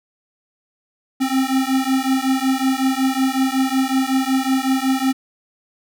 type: beating tone pair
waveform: square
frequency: 261.6 / 267 Hz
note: C4 / C4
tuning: 0 / +35 cents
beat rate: 5.4 Hz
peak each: -20 dBFS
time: 1.2-5.13 s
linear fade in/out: 20 ms
effects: none